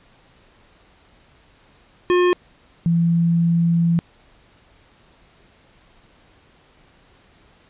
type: tone pair in turn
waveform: square / sine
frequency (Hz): 357.5 / 168.72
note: F4 / E3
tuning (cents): +41 / +41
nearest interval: octave + minor second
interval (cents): 1300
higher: first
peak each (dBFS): -14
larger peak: neither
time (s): 2.1-2.33 / 2.86-3.99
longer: second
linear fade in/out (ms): 0
effects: pink hiss -54 dBFS RMS until 7.69 s + resampled to 8000 Hz